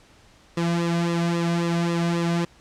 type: tone with flanger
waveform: sawtooth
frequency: 170.1 Hz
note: F3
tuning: 45 cents flat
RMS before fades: -23 dBFS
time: 0.57-2.45 s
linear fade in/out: 5 ms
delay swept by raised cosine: 1.3 to 2.28 ms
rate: 3.7 Hz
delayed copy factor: -0.75
effects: pink hiss -54 dBFS RMS until 2.6 s + low-pass 7000 Hz 12 dB/octave